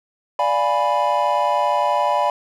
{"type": "chord", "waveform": "triangle", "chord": "D diminished seventh", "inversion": "none", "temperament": "equal", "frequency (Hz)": [587.3, 698.5, 830.6, 987.8], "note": ["D5", "F5", "Ab5", "Cb6"], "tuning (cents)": [0, 0, 0, 0], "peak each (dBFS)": [-20, -22, -20, -18], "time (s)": [0.39, 2.3], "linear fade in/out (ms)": 2, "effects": []}